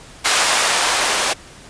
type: noise with band-pass filter sweep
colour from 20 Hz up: blue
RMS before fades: -17 dBFS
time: 0.24-1.34 s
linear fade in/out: 20 ms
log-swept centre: 930 to 600 Hz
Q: 0.76
effects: pink hiss -41 dBFS RMS until 1.69 s + resampled to 22050 Hz